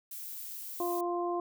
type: noise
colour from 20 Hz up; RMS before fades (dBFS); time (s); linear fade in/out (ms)
violet; -42; 0.11-1.01; 5
type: harmonic tone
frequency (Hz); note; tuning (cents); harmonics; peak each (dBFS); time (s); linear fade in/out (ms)
349.2; F4; 0; 1 / 2 / 3; -32 / -35 / -37; 0.8-1.4; 2
effects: none